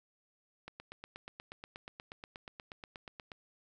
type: click train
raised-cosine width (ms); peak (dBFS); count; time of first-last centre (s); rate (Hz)
0.3; -29; 23; 0.68-3.318; 8.34
effects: none